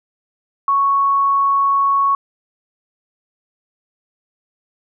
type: tone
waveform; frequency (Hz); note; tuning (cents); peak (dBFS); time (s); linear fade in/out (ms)
sine; 1108.7; C#6; 0; -12; 0.68-2.15; 2
effects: none